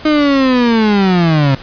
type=linear sweep; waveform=35% pulse; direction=down; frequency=310.2 to 132 Hz; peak=-7 dBFS; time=0.05-1.55 s; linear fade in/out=5 ms; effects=pink hiss -33 dBFS RMS until 1.62 s + resampled to 11025 Hz